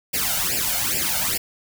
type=noise with flanger; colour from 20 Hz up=white; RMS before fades=-23 dBFS; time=0.13-1.38 s; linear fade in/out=10 ms; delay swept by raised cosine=0.39 to 1.39 ms; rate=2.4 Hz; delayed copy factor=+0.95; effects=none